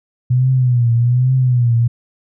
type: tone with vibrato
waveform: sine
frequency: 123.47 Hz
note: B2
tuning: in tune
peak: -10 dBFS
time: 0.3-1.88 s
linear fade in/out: 10 ms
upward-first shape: triangle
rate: 1.2 Hz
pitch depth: 110 cents each way
effects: none